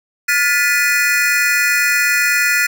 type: tone cluster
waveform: square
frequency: 1425 / 1747 / 1985 / 2468 Hz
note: F6 / A6 / B6 / D#7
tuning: +34 / -13 / +8 / -15 cents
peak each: -19 dBFS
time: 0.28-2.67 s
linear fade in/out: 10 ms
effects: none